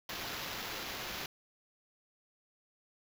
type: noise with sample-and-hold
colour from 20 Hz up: white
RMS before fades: -41 dBFS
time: 0.09-1.26 s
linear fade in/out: 2 ms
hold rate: 8820 Hz
effects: none